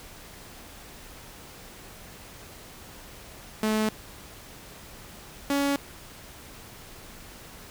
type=tone pair in turn; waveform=sawtooth; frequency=216.4 / 281.2 Hz; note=A3 / C#4; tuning=-29 / +25 cents; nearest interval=perfect fourth; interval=454 cents; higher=second; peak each=-19 / -19 dBFS; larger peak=neither; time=3.63-3.89 / 5.5-5.76 s; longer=neither; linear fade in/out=2 ms; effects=pink hiss -46 dBFS RMS until 7.7 s